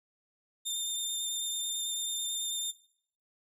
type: tone with vibrato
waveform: 20% pulse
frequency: 3612 Hz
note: A7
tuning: 45 cents sharp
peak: -26 dBFS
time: 0.65-2.72 s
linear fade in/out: 20 ms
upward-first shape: square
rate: 9.1 Hz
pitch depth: 9 cents each way
effects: noise-tail reverb RT60 0.6 s tail -19 dB re dry